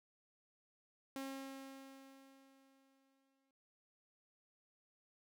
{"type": "tone with exponential decay", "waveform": "sawtooth", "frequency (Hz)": 269.9, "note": "C#4", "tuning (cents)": -46, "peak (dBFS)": -38, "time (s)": [1.16, 3.51], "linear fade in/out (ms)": 1, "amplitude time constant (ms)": 510, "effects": []}